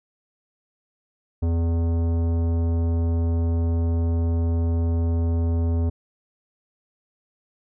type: tone with tanh clipping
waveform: sine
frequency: 83.6 Hz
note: E2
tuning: 25 cents sharp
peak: -21 dBFS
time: 1.42-5.9 s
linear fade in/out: 10 ms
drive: 15 dB
effects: none